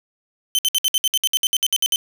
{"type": "tone bursts", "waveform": "sawtooth", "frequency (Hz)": 3075, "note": "G7", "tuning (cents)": -34, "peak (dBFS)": -12, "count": 15, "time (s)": [0.55, 1.959], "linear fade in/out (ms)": 0, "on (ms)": 37, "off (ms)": 61, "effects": []}